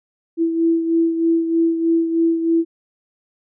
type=beating tone pair; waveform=sine; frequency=330.4 / 333.6 Hz; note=E4 / E4; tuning=+4 / +21 cents; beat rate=3.2 Hz; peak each=-15 / -23 dBFS; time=0.37-2.65 s; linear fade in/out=50 ms; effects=none

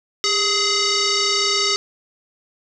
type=tone with frequency modulation; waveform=sine; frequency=401 Hz; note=G4; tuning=39 cents sharp; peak=-16 dBFS; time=0.24-1.76 s; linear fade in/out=0 ms; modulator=834 Hz; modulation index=6.9; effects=none

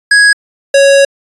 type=tone pair in turn; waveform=square; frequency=1661.2 / 554.4 Hz; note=G#6 / C#5; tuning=0 / 0 cents; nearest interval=octave + perfect fifth; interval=1900 cents; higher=first; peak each=-4 / -4 dBFS; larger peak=neither; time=0.11-0.33 / 0.74-1.05 s; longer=second; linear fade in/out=5 ms; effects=resampled to 24000 Hz

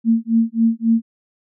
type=tone with tremolo; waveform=sine; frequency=227.7 Hz; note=A#3; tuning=40 cents flat; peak=-10 dBFS; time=0.04-1.02 s; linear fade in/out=50 ms; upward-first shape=sine; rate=3.7 Hz; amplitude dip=100%; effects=none

